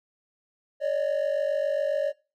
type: tone pair together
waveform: triangle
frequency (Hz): 561 / 608.3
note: C#5 / D#5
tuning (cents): +21 / -39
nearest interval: minor second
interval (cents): 140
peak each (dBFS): -23 / -24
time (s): 0.8-2.13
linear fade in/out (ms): 50
effects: noise-tail reverb RT60 0.3 s tail -21 dB re dry + tanh soft clip ceiling -18 dBFS